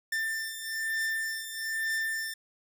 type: beating tone pair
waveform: 45% pulse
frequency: 1786 / 1787.1 Hz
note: A6 / A6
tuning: +25 / +26 cents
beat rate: 1.1 Hz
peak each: -32 / -35 dBFS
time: 0.12-2.34 s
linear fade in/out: 5 ms
effects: none